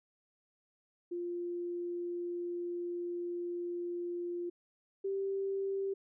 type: tone pair in turn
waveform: sine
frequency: 349.2 / 390.6 Hz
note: F4 / G4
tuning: 0 / -6 cents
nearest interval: major second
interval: 194 cents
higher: second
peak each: -35 / -32 dBFS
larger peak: second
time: 1.11-4.5 / 5.04-5.94 s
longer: first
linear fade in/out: 10 ms
effects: none